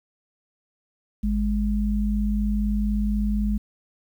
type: tone pair together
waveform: sine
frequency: 51.92 / 207.7 Hz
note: G#1 / G#3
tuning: 0 / 0 cents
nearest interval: 2 octaves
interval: 2400 cents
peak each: -23 dBFS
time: 1.23-3.58 s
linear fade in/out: 10 ms
effects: 9-bit